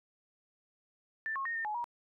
sine tone with pitch steps, 1773 / 1085 / 1852 / 1815 / 846 / 955 Hz, A6 / C#6 / A#6 / A#6 / G#5 / A#5, +13 / -37 / -12 / -47 / +32 / +42 cents, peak -33 dBFS, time 1.26-1.842 s, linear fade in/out 0 ms, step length 97 ms, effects none

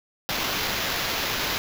violet noise with sample-and-hold, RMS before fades -27 dBFS, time 0.29-1.58 s, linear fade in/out 0 ms, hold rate 8820 Hz, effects none

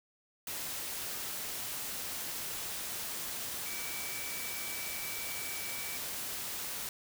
sine tone in noise, 2300 Hz, D7, 37 cents flat, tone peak -44 dBFS, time 3.66-5.97 s, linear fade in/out 2 ms, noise white, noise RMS -39 dBFS, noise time 0.47-6.89 s, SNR -8 dB, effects none

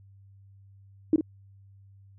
sine tone with echo, 314 Hz, D#4, 16 cents sharp, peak -16 dBFS, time 1.13-1.16 s, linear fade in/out 2 ms, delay 50 ms, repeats 1, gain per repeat -8 dB, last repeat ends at 1.21 s, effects added 98 Hz sine -51 dBFS peak until 2.18 s

